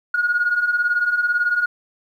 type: beating tone pair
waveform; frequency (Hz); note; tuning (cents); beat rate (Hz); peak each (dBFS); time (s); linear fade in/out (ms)
sine; 1426 / 1444; F6 / F#6; +36 / -43; 18; -22 / -17; 0.14-1.66; 5
effects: tanh soft clip ceiling -10 dBFS + 9-bit